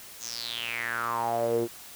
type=tone with band-pass filter sweep; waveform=sawtooth; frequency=117.1 Hz; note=A#2; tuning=8 cents sharp; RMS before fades=-30 dBFS; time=0.19-1.68 s; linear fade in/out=50 ms; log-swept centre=6900 to 360 Hz; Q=7.2; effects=white hiss -46 dBFS RMS until 1.95 s